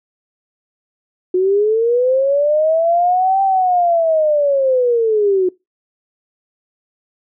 sine linear two-way sweep, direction up then down, 360 to 784 to 360 Hz, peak -11 dBFS, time 1.34-5.49 s, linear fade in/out 5 ms, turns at 3.42 s, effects noise-tail reverb RT60 0.2 s tail -22 dB re dry

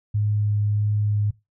sine tone with vibrato, 104.4 Hz, G#2, 10 cents sharp, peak -19 dBFS, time 0.14-1.31 s, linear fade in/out 10 ms, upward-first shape triangle, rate 1.6 Hz, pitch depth 9 cents each way, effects noise-tail reverb RT60 0.2 s tail -18 dB re dry

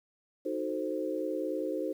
sine chord, D# diminished seventh, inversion none, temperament equal, 311.1 / 370 / 440 / 523.3 Hz, D#4 / F#4 / A4 / C5, 0 / 0 / 0 / 0 cents, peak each -35 / -37 / -38 / -35 dBFS, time 0.45-1.93 s, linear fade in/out 10 ms, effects 10-bit

